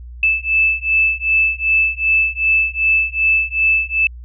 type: beating tone pair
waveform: sine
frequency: 2627 / 2629.6 Hz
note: E7 / E7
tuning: -7 / -5 cents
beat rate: 2.6 Hz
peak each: -16 dBFS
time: 0.23-4.07 s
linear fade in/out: 2 ms
effects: added 60 Hz sine -31 dBFS peak until 4.24 s